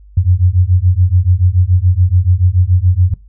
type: beating tone pair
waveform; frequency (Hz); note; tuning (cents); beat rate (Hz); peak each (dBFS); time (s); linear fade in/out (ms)
sine; 87.31 / 94.31; F2 / F#2; 0 / +34; 7; -11; 0.17-3.14; 5
effects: noise-tail reverb RT60 0.2 s tail -18 dB re dry + added 50 Hz sine -37 dBFS peak until 3.28 s